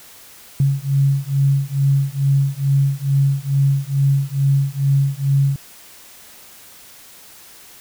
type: beating tone pair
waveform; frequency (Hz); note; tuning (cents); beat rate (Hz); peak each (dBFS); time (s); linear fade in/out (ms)
sine; 137.2 / 139.5; C#3 / C#3; -17 / +11; 2.3; -17; 0.6-5.56; 2
effects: white hiss -43 dBFS RMS until 7.8 s